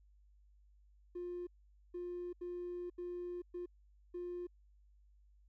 triangle tone bursts at uneven times, 353.5 Hz, F4, 21 cents sharp, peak -37 dBFS, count 6, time 1.15-1.47 / 1.94-2.33 / 2.41-2.9 / 2.98-3.42 / 3.54-3.66 / 4.14-4.47 s, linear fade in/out 10 ms, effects tanh soft clip ceiling -37 dBFS + added 50 Hz sine -63 dBFS peak until 5.48 s

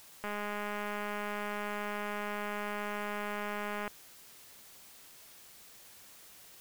click train, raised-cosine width 0.5 ms, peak -23 dBFS, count 754, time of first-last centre 0.24-3.878 s, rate 207 Hz, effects white hiss -55 dBFS RMS until 6.6 s

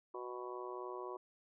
harmonic tone, 123.47 Hz, B2, in tune, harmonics 3 / 4 / 5 / 6 / 7 / 8 / 9, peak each -45 / -51 / -52 / -56 / -59 / -48 / -51 dBFS, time 0.14-1.17 s, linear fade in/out 5 ms, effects none

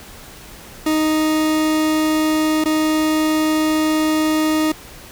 40% pulse tone with dropouts, 311.1 Hz, D#4, in tune, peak -14 dBFS, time 0.86-4.72 s, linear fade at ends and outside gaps 5 ms, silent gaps 2.641-2.656 s, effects pink hiss -39 dBFS RMS until 5.11 s

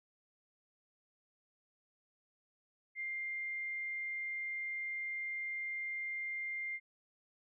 sine tone, 2100 Hz, C7, 6 cents sharp, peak -37 dBFS, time 2.95-6.8 s, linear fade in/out 50 ms, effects none

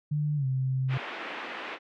sine tone with pitch glide, 149.1 to 131.31 Hz, D3 to C3, +27 to +7 cents, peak -25 dBFS, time 0.11-0.98 s, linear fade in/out 10 ms, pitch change -220 cents, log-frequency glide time 0.36-0.46 s
white band-pass noise, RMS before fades -38 dBFS, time 0.88-1.79 s, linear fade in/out 50 ms, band 250 to 2600 Hz, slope 24 dB/octave
effects none

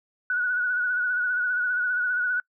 sine tone with vibrato, 1471 Hz, F#6, 11 cents flat, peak -22 dBFS, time 0.3-2.4 s, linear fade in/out 2 ms, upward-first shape sine, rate 15 Hz, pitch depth 41 cents each way, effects noise-tail reverb RT60 0.1 s tail -26 dB re dry

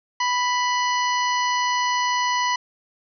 harmonic tone with a mistuned harmonic, 987.8 Hz, B5, in tune, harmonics 1 / 2 / 3 / 4 / 5 / 6, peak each -21 / -26 / -30 / -34 / -35 / -33 dBFS, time 0.2-2.56 s, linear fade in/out 5 ms, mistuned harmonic 4, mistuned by +110 cents, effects none

